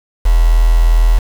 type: tone with quantisation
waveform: sine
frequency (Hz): 41.2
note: E1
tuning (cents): 0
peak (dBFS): -6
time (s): 0.25-1.19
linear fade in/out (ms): 10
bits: 4
effects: none